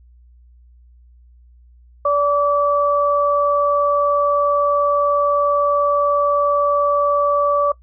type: tone pair together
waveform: sine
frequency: 577 / 1154 Hz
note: D5 / D6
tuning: -31 / -31 cents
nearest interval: octave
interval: 1200 cents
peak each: -16 dBFS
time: 2.05-7.72 s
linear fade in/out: 5 ms
effects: noise-tail reverb RT60 0.1 s tail -21 dB re dry + added 60 Hz sine -45 dBFS peak until 7.82 s